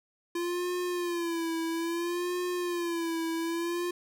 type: tone with vibrato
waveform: square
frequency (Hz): 342.8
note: F4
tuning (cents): -32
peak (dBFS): -30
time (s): 0.35-3.91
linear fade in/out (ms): 5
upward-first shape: sine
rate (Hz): 0.6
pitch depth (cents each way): 75
effects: none